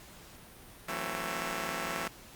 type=chord; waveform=5% pulse; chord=F# half-diminished seventh; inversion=third; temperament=just; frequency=166.5 / 185 / 222 / 266.4 Hz; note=E3 / F#3 / A3 / C4; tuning=+18 / 0 / +16 / +31 cents; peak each=-29 dBFS; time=0.88-2.08 s; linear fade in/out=5 ms; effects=pink hiss -52 dBFS RMS until 2.35 s + Opus 48 kbps